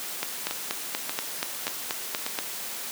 two click trains, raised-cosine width 0.2 ms, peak -11 / -9 dBFS, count 4 / 10, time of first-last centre 0.51-2.264 / 0.23-2.388 s, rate 1.71 / 4.17 Hz, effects white hiss -35 dBFS RMS until 2.91 s + high-pass 200 Hz 12 dB/octave

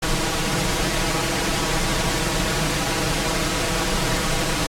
pink noise with comb filter, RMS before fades -22 dBFS, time 0.02-4.67 s, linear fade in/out 10 ms, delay 6.2 ms, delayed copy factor +0.8, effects low-pass 9000 Hz 12 dB/octave + AAC 64 kbps

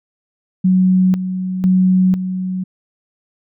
sine tone with tremolo, 185.4 Hz, F#3, 4 cents sharp, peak -9 dBFS, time 0.64-2.64 s, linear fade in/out 10 ms, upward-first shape square, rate 1 Hz, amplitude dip 65%, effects none

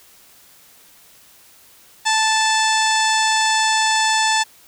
harmonic tone, 878 Hz, A5, 4 cents flat, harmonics 1 / 2 / 3 / 4 / 5 / 6 / 7 / 8 / 9 / 10, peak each -18 / -21 / -26 / -24 / -28 / -26 / -31 / -28 / -28 / -34 dBFS, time 2.05-4.44 s, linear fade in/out 20 ms, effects white hiss -49 dBFS RMS until 4.67 s

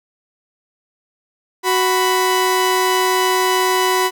sawtooth tone pair together, 371.2 / 991 Hz, F#4 / B5, +6 / +6 cents, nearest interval octave + perfect fourth, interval 1700 cents, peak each -13 dBFS, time 1.63-4.11 s, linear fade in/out 50 ms, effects none

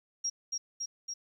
sine tone with echo, 5620 Hz, F8, 10 cents sharp, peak -29 dBFS, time 0.24-0.3 s, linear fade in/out 10 ms, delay 280 ms, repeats 3, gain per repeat -2 dB, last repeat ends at 1.14 s, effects 11-bit

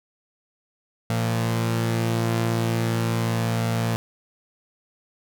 sawtooth tone pair together, 114.53 / 171.6 Hz, A#2 / F3, -30 / -30 cents, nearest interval perfect fifth, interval 700 cents, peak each -18 / -25 dBFS, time 1.1-3.96 s, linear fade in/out 0 ms, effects none

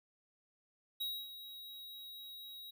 square tone with ADSR envelope, 3826 Hz, A#7, 44 cents sharp, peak -36 dBFS, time 1-2.71 s, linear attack 12 ms, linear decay 260 ms, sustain -12 dB, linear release 11 ms, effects none

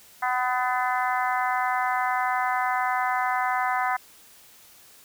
harmonic tone with a mistuned harmonic, 251.2 Hz, B3, 30 cents sharp, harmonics 3 / 4 / 5 / 6 / 7 / 8, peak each -26 / -28 / -30 / -32 / -33 / -34 dBFS, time 0.22-3.97 s, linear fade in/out 10 ms, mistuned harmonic 8, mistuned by +26 cents, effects white hiss -52 dBFS RMS until 5.04 s

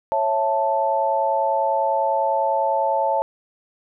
sine chord, A major, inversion first, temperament just, 550 / 660 / 880 Hz, C#5 / E5 / A5, -14 / +2 / 0 cents, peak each -23 / -24 / -20 dBFS, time 0.12-3.22 s, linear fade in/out 0 ms, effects none

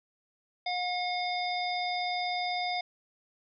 harmonic tone with a mistuned harmonic, 720 Hz, F#5, 47 cents flat, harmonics 1 / 3 / 5 / 7, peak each -31 / -36 / -38 / -39 dBFS, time 0.66-2.81 s, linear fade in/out 5 ms, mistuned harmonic 7, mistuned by -34 cents, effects none

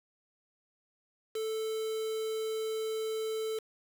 triangle tone with quantisation, 440 Hz, A4, in tune, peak -30 dBFS, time 1.35-3.59 s, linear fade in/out 5 ms, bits 7, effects none

